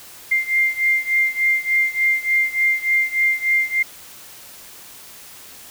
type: beating tone pair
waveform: sine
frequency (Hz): 2100 / 2103.4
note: C7 / C7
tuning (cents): +6 / +9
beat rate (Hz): 3.4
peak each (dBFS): -18 / -20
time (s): 0.31-3.83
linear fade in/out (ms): 10
effects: white hiss -41 dBFS RMS until 5.7 s